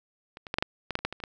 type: clicks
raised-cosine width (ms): 0.3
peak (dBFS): -26 / -24 / -13 / -9 / -9 / -15 / -9 / -28 / -11 / -20 / -27 / -17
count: 12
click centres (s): 0.371 / 0.468 / 0.541 / 0.585 / 0.625 / 0.907 / 0.954 / 0.99 / 1.05 / 1.126 / 1.202 / 1.238
effects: none